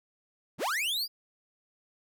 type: linear sweep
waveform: 45% pulse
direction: up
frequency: 72.4 to 4978 Hz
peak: -28 dBFS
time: 0.58-1.08 s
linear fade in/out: 50 ms
effects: none